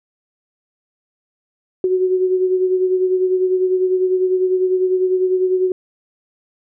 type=beating tone pair; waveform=sine; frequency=370 / 380 Hz; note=F#4 / F#4; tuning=0 / +46 cents; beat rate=10 Hz; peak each=-14 / -23 dBFS; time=1.84-5.72 s; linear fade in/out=2 ms; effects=none

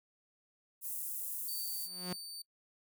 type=high-pass noise; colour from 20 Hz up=pink; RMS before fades=-40 dBFS; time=0.81-1.89 s; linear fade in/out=50 ms; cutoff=10000 Hz; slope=24 dB/octave
type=tone with tremolo; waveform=sawtooth; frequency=4580 Hz; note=D8; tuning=44 cents flat; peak=-39 dBFS; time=1.48-2.42 s; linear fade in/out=5 ms; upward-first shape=sine; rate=2.2 Hz; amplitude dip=25%
type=tone with exponential growth; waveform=sawtooth; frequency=180 Hz; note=F#3; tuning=47 cents flat; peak=-31 dBFS; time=1.8-2.13 s; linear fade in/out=2 ms; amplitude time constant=71 ms
effects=noise-tail reverb RT60 0.1 s tail -23 dB re dry

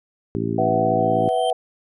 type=harmonic tone; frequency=56.1 Hz; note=A1; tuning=34 cents sharp; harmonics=2 / 3 / 4 / 5 / 6 / 7; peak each=-28 / -28 / -28 / -28 / -28 / -28 dBFS; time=0.35-1.29 s; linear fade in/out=0 ms
type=chord; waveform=sine; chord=B suspended fourth; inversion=none; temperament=equal with one note detuned; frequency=493.9 / 659.3 / 751.2 Hz; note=B4 / E5 / F#5; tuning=0 / 0 / +26 cents; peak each=-23 / -22 / -21 dBFS; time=0.58-1.53 s; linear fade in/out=5 ms
type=tone with exponential growth; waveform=square; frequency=3136 Hz; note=G7; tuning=in tune; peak=-28 dBFS; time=0.99-1.5 s; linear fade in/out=0 ms; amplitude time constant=110 ms
effects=resampled to 24000 Hz

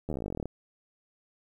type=slowing click train; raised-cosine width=2 ms; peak=-21 dBFS; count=20; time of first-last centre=0.09-0.456 s; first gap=12 ms; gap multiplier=1.05; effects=10-bit

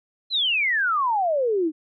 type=exponential sweep; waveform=sine; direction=down; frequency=4165 to 298.2 Hz; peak=-19 dBFS; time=0.3-1.72 s; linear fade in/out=50 ms; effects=none

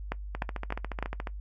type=two click trains; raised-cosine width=0.5 ms; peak=-15 / -19 dBFS; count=4 / 14; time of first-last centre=0.12-1.026 / 0.35-1.272 s; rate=3.31 / 14.1 Hz; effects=noise-tail reverb RT60 0.1 s tail -19 dB re dry + added 50 Hz sine -36 dBFS peak until 1.4 s

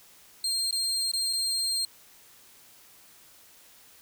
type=tone with dropouts; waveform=30% pulse; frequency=4196 Hz; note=C8; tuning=4 cents sharp; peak=-23 dBFS; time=0.44-1.85 s; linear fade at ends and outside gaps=2 ms; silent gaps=0.71-0.726 / 1.116-1.135 / 1.329-1.332 s; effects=white hiss -55 dBFS RMS until 4.01 s

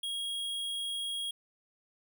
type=tone; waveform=square; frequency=3286 Hz; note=G#7; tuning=19 cents flat; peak=-34 dBFS; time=0.03-1.31 s; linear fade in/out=5 ms; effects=none

